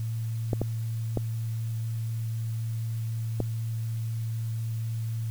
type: clicks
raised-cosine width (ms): 2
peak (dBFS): -13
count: 4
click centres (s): 0.532 / 0.616 / 1.173 / 3.403
effects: added 113 Hz sine -28 dBFS peak until 5.3 s + white hiss -52 dBFS RMS until 5.3 s